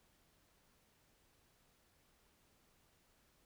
silence, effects pink hiss -73 dBFS RMS until 3.45 s

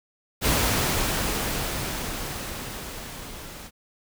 pink noise with level ramp, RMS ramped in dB -21 to -41 dBFS, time 0.41-3.71 s, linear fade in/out 50 ms, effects none

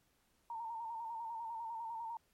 sine tone with vibrato, 915 Hz, A#5, 32 cents flat, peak -40 dBFS, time 0.5-2.17 s, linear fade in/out 2 ms, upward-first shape square, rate 10 Hz, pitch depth 42 cents each way, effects pink hiss -75 dBFS RMS until 2.33 s + MP3 64 kbps

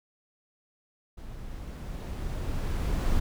brown noise with level ramp, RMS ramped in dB -42 to -25 dBFS, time 1.17-3.2 s, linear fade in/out 10 ms, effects none

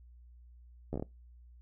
slowing click train, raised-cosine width 2 ms, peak -23 dBFS, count 6, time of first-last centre 0.93-1.025 s, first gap 12 ms, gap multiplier 1.23, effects noise-tail reverb RT60 0.2 s tail -22 dB re dry + added 60 Hz sine -53 dBFS peak until 1.61 s

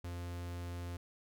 45% pulse tone, 87.31 Hz, F2, in tune, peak -40 dBFS, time 0.04-0.97 s, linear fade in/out 5 ms, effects none

